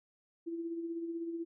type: tone with tremolo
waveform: sine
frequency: 334.5 Hz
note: E4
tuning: 25 cents sharp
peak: -34 dBFS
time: 0.46-1.45 s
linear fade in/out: 20 ms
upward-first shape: sine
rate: 16 Hz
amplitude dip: 45%
effects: none